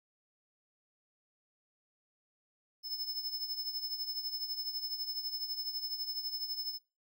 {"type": "tone with tremolo", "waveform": "square", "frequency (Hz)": 5230, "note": "E8", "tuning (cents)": -15, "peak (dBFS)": -33, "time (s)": [2.83, 6.79], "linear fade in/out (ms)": 50, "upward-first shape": "triangle", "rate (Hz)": 12, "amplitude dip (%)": 75, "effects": ["noise-tail reverb RT60 0.3 s tail -21 dB re dry"]}